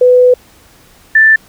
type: tone pair in turn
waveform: sine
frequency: 498.6 / 1767.6 Hz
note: B4 / A6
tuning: +16 / +7 cents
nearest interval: octave + minor seventh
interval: 2191 cents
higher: second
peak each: -3 dBFS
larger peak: neither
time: 0.01-0.34 / 1.15-1.36 s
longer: first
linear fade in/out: 5 ms
effects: pink hiss -44 dBFS RMS until 1.48 s